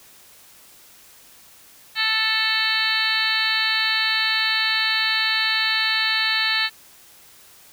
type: harmonic tone with a mistuned harmonic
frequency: 440 Hz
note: A4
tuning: in tune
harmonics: 2 / 3 / 4 / 5 / 6 / 7 / 8 / 9 / 10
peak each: -34 / -31 / -23 / -28 / -28 / -28 / -32 / -25 / -27 dBFS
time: 1.95-6.7 s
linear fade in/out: 50 ms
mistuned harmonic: 8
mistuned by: +66 cents
effects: white hiss -49 dBFS RMS until 7.72 s